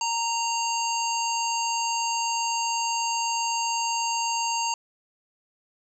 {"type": "harmonic tone", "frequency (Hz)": 927, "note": "A#5", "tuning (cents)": -10, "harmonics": [1, 3, 5, 7, 8], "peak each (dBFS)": [-26, -32, -33, -33, -35], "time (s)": [0.01, 4.74], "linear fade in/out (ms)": 2, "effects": ["9-bit"]}